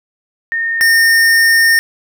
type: tone pair in turn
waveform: sine / square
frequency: 1832 / 1825.3 Hz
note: A#6 / A#6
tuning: -31 / -37 cents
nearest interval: unison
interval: 6 cents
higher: first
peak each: -14 / -8 dBFS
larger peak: second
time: 0.52-0.81 / 0.81-1.79 s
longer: second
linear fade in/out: 0 ms
effects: none